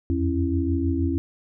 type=tone cluster; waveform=sine; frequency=83.5 / 89.9 / 271.3 / 332.8 Hz; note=E2 / F#2 / C#4 / E4; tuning=+23 / -49 / -37 / +17 cents; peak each=-24 / -31 / -25 / -27 dBFS; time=0.1-1.18 s; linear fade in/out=0 ms; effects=none